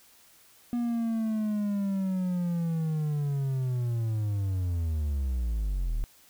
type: linear sweep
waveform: triangle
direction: down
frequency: 241.5 to 36.04 Hz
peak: -24 dBFS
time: 0.73-6.04 s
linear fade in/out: 0 ms
effects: white hiss -58 dBFS RMS until 6.29 s